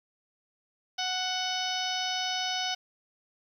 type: harmonic tone with a mistuned harmonic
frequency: 740 Hz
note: F#5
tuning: in tune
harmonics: 1 / 2 / 3 / 4 / 5 / 6 / 7 / 8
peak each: -34 / -38 / -40 / -34 / -37 / -41 / -37 / -41 dBFS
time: 0.98-2.75 s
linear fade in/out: 10 ms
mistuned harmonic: 4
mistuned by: +16 cents
effects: 10-bit